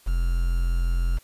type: tone with quantisation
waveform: triangle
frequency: 42.98 Hz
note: F1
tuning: 27 cents flat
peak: -18 dBFS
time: 0.06-1.19 s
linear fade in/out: 20 ms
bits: 7
effects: white hiss -56 dBFS RMS until 1.23 s + resampled to 32000 Hz